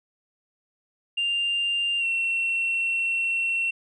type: tone with pitch glide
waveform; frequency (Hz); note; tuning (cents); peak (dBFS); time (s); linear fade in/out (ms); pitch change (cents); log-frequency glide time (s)
sine; 2794 to 2716; F7 to F7; 0 to -49; -21; 1.17-3.71; 10; -49; 1.99-2.05
effects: tanh soft clip ceiling -19 dBFS